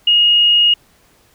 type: tone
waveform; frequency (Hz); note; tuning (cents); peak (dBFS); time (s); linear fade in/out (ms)
sine; 2868; F7; +45; -8; 0.07-0.74; 5
effects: pink hiss -53 dBFS RMS until 1.34 s